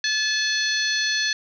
harmonic tone, 863 Hz, A5, 34 cents flat, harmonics 2 / 3 / 4 / 5 / 6 / 7, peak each -24 / -32 / -29 / -25 / -37 / -31 dBFS, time 0.04-1.33 s, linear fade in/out 2 ms, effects none

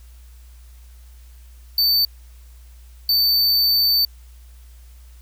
square tone bursts at uneven times, 4557 Hz, C#8, 47 cents sharp, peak -15 dBFS, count 2, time 1.78-2.05 / 3.09-4.05 s, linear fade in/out 2 ms, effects added 60 Hz sine -41 dBFS peak until 5.21 s + white hiss -56 dBFS RMS until 5.21 s

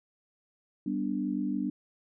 sine chord, G major, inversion none, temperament equal, 196 / 246.9 / 293.7 Hz, G3 / B3 / D4, 0 / 0 / 0 cents, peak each -33 / -33 / -32 dBFS, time 0.86-1.7 s, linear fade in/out 5 ms, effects none

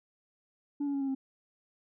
sine tone with pitch steps, 287.3 / 282.2 / 277.2 / 272.3 / 267.4 Hz, D4 / C#4 / C#4 / C#4 / C4, -38 / +31 / 0 / -31 / +38 cents, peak -27 dBFS, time 0.8-1.15 s, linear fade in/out 10 ms, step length 70 ms, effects tanh soft clip ceiling -28 dBFS

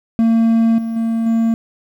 triangle tone with level steps, 227.4 Hz, A#3, 43 cents flat, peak -8 / -17 / -13 / -10 dBFS, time 0.19-1.54 s, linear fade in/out 0 ms, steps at 0.78 / 0.96 / 1.26 s, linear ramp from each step 5 ms, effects 8-bit

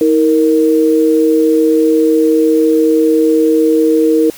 sine tone pair together, 318.8 / 464.8 Hz, D#4 / A#4, +42 / -5 cents, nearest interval perfect fifth, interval 653 cents, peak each -10 dBFS, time 0.01-4.3 s, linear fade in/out 2 ms, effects white hiss -35 dBFS RMS until 4.37 s

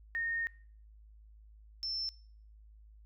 sine tone pair in turn, 1842 / 5335 Hz, A#6 / E8, -21 / +20 cents, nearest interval octave + tritone, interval 1841 cents, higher second, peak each -32 / -34 dBFS, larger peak first, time 0.15-0.47 / 1.83-2.09 s, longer first, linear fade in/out 0 ms, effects noise-tail reverb RT60 0.5 s tail -22 dB re dry + added 53 Hz sine -54 dBFS peak until 3.05 s

